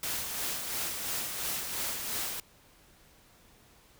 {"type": "noise with tremolo", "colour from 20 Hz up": "white", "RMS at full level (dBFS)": -33, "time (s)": [0.03, 2.4], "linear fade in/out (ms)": 2, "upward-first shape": "sine", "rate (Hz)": 2.9, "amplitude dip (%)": 40, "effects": ["pink hiss -60 dBFS RMS until 3.99 s"]}